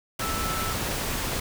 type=tone in noise; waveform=sine; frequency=1318.5 Hz; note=E6; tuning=in tune; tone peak=-31 dBFS; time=0.21-0.73 s; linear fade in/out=5 ms; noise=pink; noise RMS=-29 dBFS; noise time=0.19-1.4 s; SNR=-5 dB; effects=none